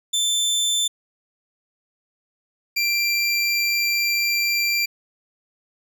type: tone pair in turn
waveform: 25% pulse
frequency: 3540 / 2363 Hz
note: A7 / D7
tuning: +10 / +10 cents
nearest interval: perfect fifth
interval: 700 cents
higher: first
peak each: -15 dBFS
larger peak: neither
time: 0.13-0.88 / 2.76-4.86 s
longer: second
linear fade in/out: 10 ms
effects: none